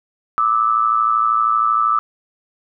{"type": "tone pair together", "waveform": "sine", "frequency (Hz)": [1187, 1299.8], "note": ["D6", "E6"], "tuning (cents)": [18, -25], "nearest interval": "major second", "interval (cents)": 157, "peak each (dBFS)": -16, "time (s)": [0.38, 1.99], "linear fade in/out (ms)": 0, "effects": []}